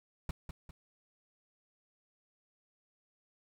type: noise with echo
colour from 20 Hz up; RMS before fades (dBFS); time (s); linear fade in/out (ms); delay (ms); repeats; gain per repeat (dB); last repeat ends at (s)
brown; -35; 0.29-0.31; 2; 200; 2; -7; 0.71
effects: none